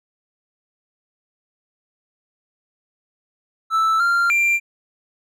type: tone with pitch steps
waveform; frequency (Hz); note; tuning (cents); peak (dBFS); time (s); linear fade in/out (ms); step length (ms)
triangle; 1318 / 1388 / 2372; E6 / F6 / D7; -1 / -11 / +17; -13; 3.7-4.6; 50; 300
effects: none